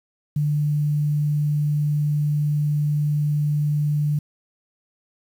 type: tone with quantisation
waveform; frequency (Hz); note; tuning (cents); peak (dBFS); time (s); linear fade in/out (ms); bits
sine; 148.2; D3; +16; -18; 0.36-4.19; 5; 8
effects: none